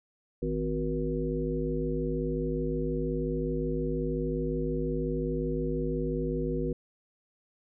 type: harmonic tone with a mistuned harmonic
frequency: 52.8 Hz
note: G#1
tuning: 29 cents sharp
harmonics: 1 / 3 / 5 / 7 / 9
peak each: -34 / -34 / -34 / -34 / -34 dBFS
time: 0.42-6.73 s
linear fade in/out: 5 ms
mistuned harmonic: 5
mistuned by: -44 cents
effects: none